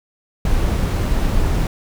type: noise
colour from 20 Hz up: brown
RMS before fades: -17 dBFS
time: 0.45-1.67 s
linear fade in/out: 2 ms
effects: none